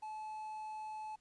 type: tone with quantisation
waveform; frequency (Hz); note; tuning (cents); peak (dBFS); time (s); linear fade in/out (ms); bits
triangle; 863; A5; -34; -40; 0.02-1.16; 10; 11
effects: pink hiss -75 dBFS RMS until 1.2 s + resampled to 22050 Hz